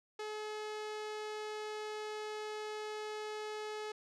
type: tone with low-pass filter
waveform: sawtooth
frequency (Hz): 426.6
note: G#4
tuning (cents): +46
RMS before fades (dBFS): -42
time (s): 0.19-3.92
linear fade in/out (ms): 5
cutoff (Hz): 6200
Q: 0.85
effects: none